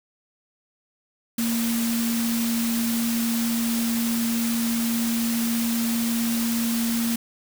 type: tone in noise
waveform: sine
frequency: 231.6 Hz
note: A#3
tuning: 11 cents flat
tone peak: -22 dBFS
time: 1.38-7.16 s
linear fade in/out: 5 ms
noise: white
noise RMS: -30 dBFS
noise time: 1.38-7.16 s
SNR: +5 dB
effects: none